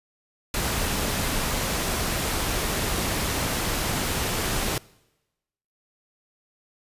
pink noise, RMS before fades -26 dBFS, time 0.54-4.78 s, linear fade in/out 2 ms, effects noise-tail reverb RT60 1.0 s tail -23 dB re dry + resampled to 32000 Hz

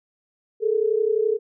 sine tone pair together, 420.3 / 451.9 Hz, G#4 / A4, +21 / +46 cents, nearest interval minor second, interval 125 cents, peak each -21 dBFS, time 0.6-1.39 s, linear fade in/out 50 ms, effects none

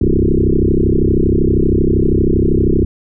sine tone with frequency modulation, 161.2 Hz, E3, 38 cents flat, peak -9 dBFS, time 0.01-2.85 s, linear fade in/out 5 ms, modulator 32.7 Hz, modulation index 7.2, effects none

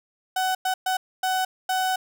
35% pulse tone bursts at uneven times, 749 Hz, F#5, 21 cents sharp, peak -20 dBFS, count 5, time 0.36-0.55 / 0.65-0.74 / 0.86-0.97 / 1.23-1.45 / 1.69-1.96 s, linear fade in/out 5 ms, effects none

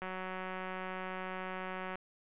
click train, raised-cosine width 0.5 ms, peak -26 dBFS, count 361, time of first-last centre 0.02-1.955 s, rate 186 Hz, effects resampled to 8000 Hz

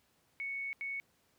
sine tone bursts at uneven times, 2217 Hz, C#7, in tune, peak -36 dBFS, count 2, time 0.4-0.73 / 0.81-1 s, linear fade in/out 0 ms, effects pink hiss -72 dBFS RMS until 1.38 s + high-pass 80 Hz 12 dB/octave

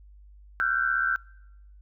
sine tone cluster, 1365 / 1488 / 1564 Hz, F6 / F#6 / G6, -40 / +9 / -4 cents, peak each -27 / -27 / -26 dBFS, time 0.6-1.16 s, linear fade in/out 0 ms, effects noise-tail reverb RT60 0.9 s tail -25 dB re dry + added 50 Hz sine -48 dBFS peak until 1.81 s

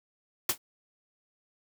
white noise with exponential decay, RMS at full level -20 dBFS, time 0.49-0.58 s, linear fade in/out 5 ms, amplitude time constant 18 ms, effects none

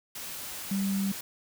sine tone in noise, 196 Hz, G3, in tune, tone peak -26 dBFS, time 0.71-1.12 s, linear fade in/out 5 ms, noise white, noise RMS -39 dBFS, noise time 0.15-1.21 s, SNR +10 dB, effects none

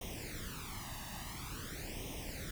pink noise with flanger, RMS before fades -44 dBFS, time 0.01-2.51 s, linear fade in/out 5 ms, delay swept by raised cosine 0.33 to 1.09 ms, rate 0.48 Hz, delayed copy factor +0.85, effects none

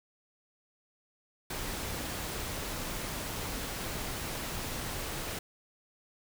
pink noise, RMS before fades -37 dBFS, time 1.5-5.39 s, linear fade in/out 5 ms, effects none

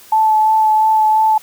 sine tone with vibrato, 870 Hz, A5, 20 cents flat, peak -9 dBFS, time 0.12-1.38 s, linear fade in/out 5 ms, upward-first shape sine, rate 2.9 Hz, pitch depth 14 cents each way, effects white hiss -42 dBFS RMS until 1.42 s

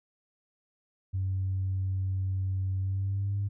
sine tone with pitch glide, 94.9 to 100.54 Hz, F#2 to G2, +44 to +44 cents, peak -26 dBFS, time 1.13-3.49 s, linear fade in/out 20 ms, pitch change +100 cents, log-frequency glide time 2.78-3.37 s, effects tanh soft clip ceiling -23 dBFS

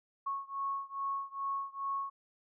sine beating tone pair, 1100 / 1102.4 Hz, C#6 / C#6, -14 / -10 cents, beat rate 2.4 Hz, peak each -37 / -38 dBFS, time 0.26-2.1 s, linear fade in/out 10 ms, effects none

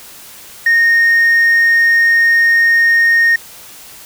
sine tone, 1849 Hz, A#6, 15 cents flat, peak -5 dBFS, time 0.66-3.36 s, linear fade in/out 5 ms, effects tanh soft clip ceiling -6 dBFS + white hiss -36 dBFS RMS until 4.05 s

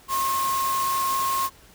sine tone in noise, 1075 Hz, C6, 47 cents sharp, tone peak -22 dBFS, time 0.08-1.5 s, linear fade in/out 50 ms, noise white, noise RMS -31 dBFS, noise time 0.08-1.5 s, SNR +6 dB, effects pink hiss -52 dBFS RMS until 1.74 s

